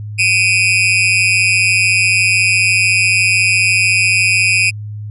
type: tone with amplitude modulation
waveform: 40% pulse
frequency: 2489 Hz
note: D#7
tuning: in tune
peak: -5 dBFS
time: 0.18-4.71 s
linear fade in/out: 20 ms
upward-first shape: sine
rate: 186 Hz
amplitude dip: 100%
effects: added 105 Hz sine -23 dBFS peak until 5.1 s + resampled to 24000 Hz